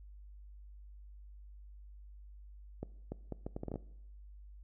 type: accelerating click train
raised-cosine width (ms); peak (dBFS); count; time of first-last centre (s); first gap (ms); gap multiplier
2; -26; 10; 2.83-3.758; 290; 0.7
effects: noise-tail reverb RT60 0.8 s tail -20 dB re dry + added 50 Hz sine -50 dBFS peak until 4.63 s